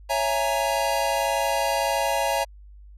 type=chord; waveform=square; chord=A# half-diminished seventh; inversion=first; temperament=equal with one note detuned; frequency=554.4 / 666.1 / 830.6 / 932.3 Hz; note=C#5 / E5 / G#5 / A#5; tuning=0 / +18 / 0 / 0 cents; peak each=-28 dBFS; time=0.09-2.45 s; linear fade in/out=20 ms; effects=added 50 Hz sine -43 dBFS peak until 2.97 s + resampled to 32000 Hz